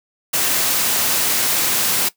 white high-pass noise, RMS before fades -18 dBFS, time 0.33-2.09 s, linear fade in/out 10 ms, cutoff 110 Hz, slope 12 dB/octave, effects noise-tail reverb RT60 0.1 s tail -17 dB re dry

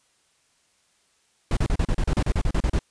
brown noise bursts, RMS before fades -21 dBFS, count 14, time 1.51-2.791 s, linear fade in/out 2 ms, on 59 ms, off 35 ms, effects white hiss -65 dBFS RMS until 2.9 s + resampled to 22050 Hz

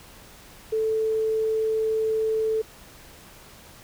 sine tone, 440 Hz, A4, in tune, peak -21 dBFS, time 0.72-2.62 s, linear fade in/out 10 ms, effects pink hiss -48 dBFS RMS until 3.83 s

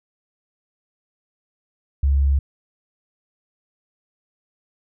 sine tone, 69.3 Hz, C#2, in tune, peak -14 dBFS, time 2.03-2.39 s, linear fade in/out 5 ms, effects none

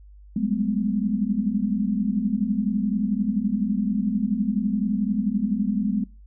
sine tone cluster, 187.4 / 200 / 211.6 / 251.1 Hz, F#3 / G3 / G#3 / B3, +22 / +35 / +33 / +29 cents, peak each -29 / -28 / -23 / -28 dBFS, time 0.36-6.04 s, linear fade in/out 5 ms, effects noise-tail reverb RT60 0.3 s tail -23 dB re dry + added 50 Hz sine -44 dBFS peak until 6.26 s

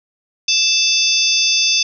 harmonic tone with a mistuned harmonic, 880 Hz, A5, in tune, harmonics 3 / 4 / 5 / 6 / 7, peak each -19 / -19 / -19 / -19 / -19 dBFS, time 0.48-1.83 s, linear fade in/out 5 ms, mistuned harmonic 5, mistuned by +120 cents, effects none

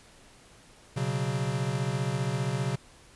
square chord, B suspended second, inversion none, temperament equal, 123.47 / 138.59 / 185 Hz, B2 / C#3 / F#3, 0 / 0 / 0 cents, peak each -32 / -31 / -36 dBFS, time 0.96-2.76 s, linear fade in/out 10 ms, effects pink hiss -55 dBFS RMS until 3.15 s + resampled to 24000 Hz

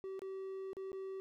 triangle tone with dropouts, 383.8 Hz, G4, 37 cents flat, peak -39 dBFS, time 0.04-1.2 s, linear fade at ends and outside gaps 0 ms, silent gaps 0.193-0.219 / 0.732-0.768 / 0.918-0.93 s, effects none

